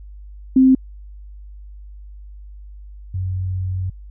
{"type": "tone pair in turn", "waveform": "sine", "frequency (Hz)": [261.6, 92.86], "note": ["C4", "F#2"], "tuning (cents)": [0, 7], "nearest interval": "octave + tritone", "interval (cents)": 1793, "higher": "first", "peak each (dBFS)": [-8, -20], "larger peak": "first", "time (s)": [[0.56, 0.75], [3.14, 3.9]], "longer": "second", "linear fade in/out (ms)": 5, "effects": ["added 50 Hz sine -35 dBFS peak until 4.1 s"]}